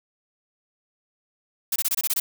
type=noise bursts; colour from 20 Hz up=blue; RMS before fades=-23 dBFS; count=8; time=1.72-2.2 s; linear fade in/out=5 ms; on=39 ms; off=24 ms; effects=none